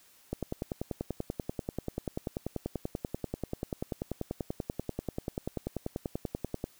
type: click train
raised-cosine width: 2 ms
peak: -19 dBFS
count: 66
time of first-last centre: 0.33-6.641 s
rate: 10.3 Hz
effects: white hiss -61 dBFS RMS until 6.79 s